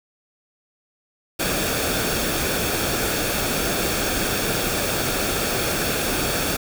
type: noise with comb filter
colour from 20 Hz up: pink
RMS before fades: -23 dBFS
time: 1.39-6.57 s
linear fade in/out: 10 ms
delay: 1 ms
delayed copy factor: -0.5
effects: none